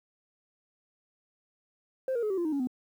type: tone with pitch steps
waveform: sine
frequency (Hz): 523.3 / 471.6 / 425.1 / 383.1 / 345.2 / 311.2 / 280.4 / 252.7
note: C5 / A#4 / G#4 / G4 / F4 / D#4 / C#4 / B3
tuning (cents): 0 / +20 / +40 / -40 / -20 / 0 / +20 / +40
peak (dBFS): -25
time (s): 2.08-2.672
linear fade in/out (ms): 2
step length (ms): 74
effects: tanh soft clip ceiling -25 dBFS + 10-bit